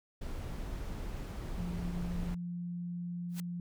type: noise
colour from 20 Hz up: brown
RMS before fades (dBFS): -39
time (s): 0.21-2.35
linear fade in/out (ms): 10
type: tone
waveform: sine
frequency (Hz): 174.61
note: F3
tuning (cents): 0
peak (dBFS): -36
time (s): 1.58-3.6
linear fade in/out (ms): 2
type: noise with exponential growth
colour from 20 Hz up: white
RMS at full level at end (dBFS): -41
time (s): 3.29-3.4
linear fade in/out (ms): 1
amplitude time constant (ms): 23
effects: none